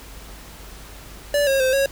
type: tone with pitch steps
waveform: square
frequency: 579 / 542 / 520 / 549 Hz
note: D5 / C#5 / C5 / C#5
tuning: -25 / -39 / -11 / -17 cents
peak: -17 dBFS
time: 1.34-1.86 s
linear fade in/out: 2 ms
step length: 130 ms
effects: added 50 Hz sine -41 dBFS peak until 1.91 s + pink hiss -42 dBFS RMS until 1.91 s